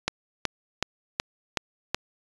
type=click train; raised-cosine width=0.2 ms; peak=-6 dBFS; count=6; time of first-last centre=0.08-1.946 s; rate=2.68 Hz; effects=resampled to 22050 Hz